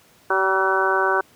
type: harmonic tone with a mistuned harmonic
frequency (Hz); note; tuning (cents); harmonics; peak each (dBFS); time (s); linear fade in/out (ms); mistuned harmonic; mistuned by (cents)
191.5; G3; -40; 2 / 3 / 4 / 5 / 6 / 7 / 8; -23 / -27 / -26 / -24 / -25 / -28 / -22; 0.3-1.21; 5; 8; -27
effects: pink hiss -54 dBFS RMS until 1.35 s + high-pass 100 Hz 12 dB/octave